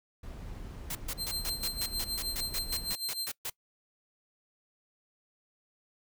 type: noise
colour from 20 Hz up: brown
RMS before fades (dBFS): -42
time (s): 0.23-2.93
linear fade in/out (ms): 5
type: noise bursts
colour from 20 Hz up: white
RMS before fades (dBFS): -36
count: 15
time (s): 0.9-3.5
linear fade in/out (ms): 5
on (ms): 52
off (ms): 130
type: tone with tremolo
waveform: sawtooth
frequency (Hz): 4140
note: C8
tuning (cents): -19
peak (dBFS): -28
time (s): 1.17-3.32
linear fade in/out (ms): 50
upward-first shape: sine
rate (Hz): 6.5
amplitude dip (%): 75
effects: noise-tail reverb RT60 0.1 s tail -23 dB re dry